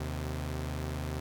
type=tone pair together; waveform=sawtooth; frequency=76.6 / 128.83 Hz; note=D#2 / C3; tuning=-27 / -26 cents; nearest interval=major sixth; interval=901 cents; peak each=-31 / -34 dBFS; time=0-1.2 s; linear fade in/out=5 ms; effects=none